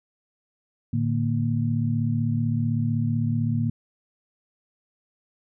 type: tone cluster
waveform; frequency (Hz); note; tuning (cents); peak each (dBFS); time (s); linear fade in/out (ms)
sine; 111.7 / 147.5 / 232.9; A2 / D3 / A#3; +27 / +8 / -1; -24 / -27 / -26; 0.93-3.7; 5
effects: none